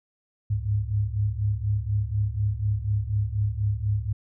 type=tone cluster; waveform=sine; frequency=70.1 / 101.6 / 105.7 Hz; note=C#2 / G#2 / G#2; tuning=+20 / -38 / +31 cents; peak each=-32 / -27 / -25 dBFS; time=0.5-4.13 s; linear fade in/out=10 ms; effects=none